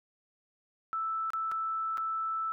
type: tone with dropouts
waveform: sine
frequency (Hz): 1318.5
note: E6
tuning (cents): 0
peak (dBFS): -30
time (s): 0.93-2.52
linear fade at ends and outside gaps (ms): 0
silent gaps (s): 1.304-1.334 / 1.515-1.519 / 1.973-1.98
effects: none